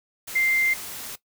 sine tone in noise, 2093 Hz, C7, in tune, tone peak -19 dBFS, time 0.35-0.74 s, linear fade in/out 10 ms, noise white, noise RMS -36 dBFS, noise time 0.27-1.16 s, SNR +14 dB, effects noise-tail reverb RT60 0.1 s tail -17 dB re dry

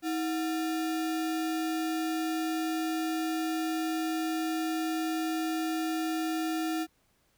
sine tone with sample-and-hold, 319.6 Hz, D#4, 47 cents sharp, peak -28 dBFS, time 0.02-6.87 s, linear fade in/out 50 ms, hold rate 1050 Hz, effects pink hiss -70 dBFS RMS until 7.37 s

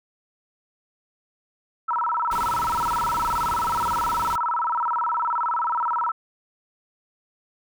sine tone with vibrato, 1121 Hz, C#6, 19 cents sharp, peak -21 dBFS, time 1.88-6.12 s, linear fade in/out 10 ms, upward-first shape square, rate 19 Hz, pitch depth 280 cents each way
pink noise, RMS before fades -35 dBFS, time 2.31-4.36 s, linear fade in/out 5 ms
effects none

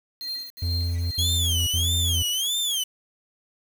triangle tone with tremolo, 4186 Hz, C8, in tune, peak -26 dBFS, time 0.21-1.4 s, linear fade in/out 0 ms, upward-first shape triangle, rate 2.3 Hz, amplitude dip 100%
triangle tone bursts, 85.5 Hz, F2, 36 cents flat, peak -21 dBFS, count 3, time 0.62-2.226 s, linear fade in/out 5 ms, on 490 ms, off 68 ms
sawtooth tone with vibrato, 3235 Hz, G#7, 46 cents flat, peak -20 dBFS, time 1.18-2.84 s, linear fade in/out 10 ms, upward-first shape sine, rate 1.6 Hz, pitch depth 180 cents each way
effects 7-bit

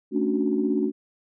sine chord, D major seventh, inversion second, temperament equal, 220 / 277.2 / 293.7 / 370 Hz, A3 / C#4 / D4 / F#4, 0 / 0 / 0 / 0 cents, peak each -26 dBFS, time 0.11-0.92 s, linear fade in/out 50 ms, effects tanh soft clip ceiling -10 dBFS

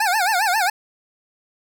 25% pulse tone with vibrato, 796 Hz, G5, 26 cents sharp, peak -13 dBFS, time 0-0.7 s, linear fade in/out 5 ms, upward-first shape sine, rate 7.4 Hz, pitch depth 210 cents each way, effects none

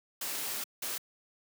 white noise bursts at uneven times, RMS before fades -36 dBFS, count 2, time 0.21-0.64 / 0.82-0.98 s, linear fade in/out 5 ms, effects high-pass 200 Hz 12 dB/octave

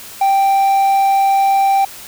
triangle tone, 784 Hz, G5, in tune, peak -8 dBFS, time 0.21-1.85 s, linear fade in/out 5 ms, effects white hiss -34 dBFS RMS until 2.07 s

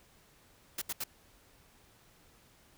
white noise bursts, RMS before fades -36 dBFS, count 3, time 0.78-1.039 s, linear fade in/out 5 ms, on 37 ms, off 74 ms, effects pink hiss -63 dBFS RMS until 2.77 s

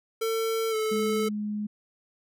square tone with pitch glide, 450 to 435.2 Hz, A4 to A4, +39 to -19 cents, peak -26 dBFS, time 0.21-1.29 s, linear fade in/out 10 ms, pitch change -58 cents, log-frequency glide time 0.7-0.75 s
sine tone, 209.6 Hz, G#3, 16 cents sharp, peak -28 dBFS, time 0.91-1.67 s, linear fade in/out 10 ms
effects none

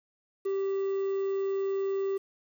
triangle tone with quantisation, 390 Hz, G4, 9 cents flat, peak -25 dBFS, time 0.45-2.18 s, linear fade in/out 10 ms, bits 9, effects none

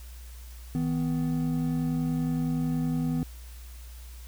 triangle tone pair together, 159.27 / 250 Hz, D#3 / B3, +41 / +21 cents, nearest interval minor sixth, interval 780 cents, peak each -26 dBFS, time 0.75-3.23 s, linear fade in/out 0 ms, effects added 60 Hz sine -41 dBFS peak until 4.27 s + white hiss -53 dBFS RMS until 4.27 s

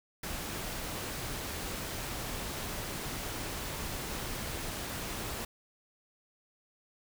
pink noise, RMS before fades -38 dBFS, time 0.23-5.45 s, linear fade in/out 5 ms, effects none

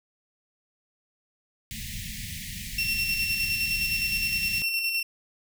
pink band-stop noise, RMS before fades -36 dBFS, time 1.71-4.62 s, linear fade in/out 0 ms, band 230 to 1800 Hz, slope 96 dB/octave
30% pulse tone with tremolo, 2713 Hz, E7, 49 cents sharp, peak -21 dBFS, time 2.78-5.03 s, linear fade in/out 5 ms, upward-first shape square, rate 9.7 Hz, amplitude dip 35%
effects none

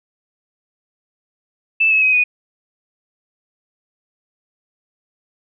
sine tone with pitch steps, 2637 / 2583 / 2530 / 2478 Hz, E7 / E7 / D#7 / D#7, 0 / -36 / +28 / -8 cents, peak -11 dBFS, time 1.8-2.24 s, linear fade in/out 10 ms, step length 110 ms, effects none

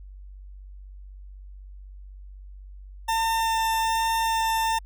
40% pulse tone with vibrato, 900 Hz, A5, 39 cents sharp, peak -21 dBFS, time 3.08-4.79 s, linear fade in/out 10 ms, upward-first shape sine, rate 1.2 Hz, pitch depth 8 cents each way, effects added 48 Hz sine -40 dBFS peak until 4.85 s

